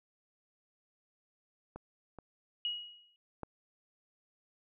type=clicks; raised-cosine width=1 ms; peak=-30 / -33 / -25 dBFS; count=3; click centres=1.76 / 2.187 / 3.433 s
type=tone with exponential decay; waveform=sine; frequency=2900 Hz; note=F#7; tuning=35 cents flat; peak=-30 dBFS; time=2.65-3.16 s; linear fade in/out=1 ms; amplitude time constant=110 ms
effects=none